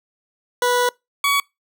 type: tone pair in turn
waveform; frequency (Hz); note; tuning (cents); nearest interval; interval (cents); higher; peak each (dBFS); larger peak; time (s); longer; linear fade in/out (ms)
20% pulse; 490.9 / 1128.4; B4 / C#6; -10 / +30; octave + major second; 1440; second; -11; neither; 0.62-0.89 / 1.24-1.4; first; 2
effects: noise-tail reverb RT60 0.2 s tail -24 dB re dry